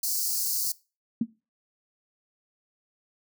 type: high-pass noise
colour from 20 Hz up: white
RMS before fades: -28 dBFS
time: 0.03-0.72 s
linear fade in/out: 5 ms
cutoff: 4300 Hz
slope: 96 dB/octave
type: tone with exponential decay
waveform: sine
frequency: 229.7 Hz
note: A#3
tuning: 25 cents flat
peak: -18 dBFS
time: 1.21-1.29 s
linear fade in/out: 5 ms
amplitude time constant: 16 ms
effects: noise-tail reverb RT60 0.3 s tail -21 dB re dry